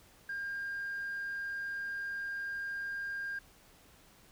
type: tone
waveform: sine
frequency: 1605 Hz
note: G6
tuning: 40 cents sharp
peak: -34 dBFS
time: 0.29-3.39 s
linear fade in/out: 5 ms
effects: tanh soft clip ceiling -33 dBFS + pink hiss -61 dBFS RMS until 4.31 s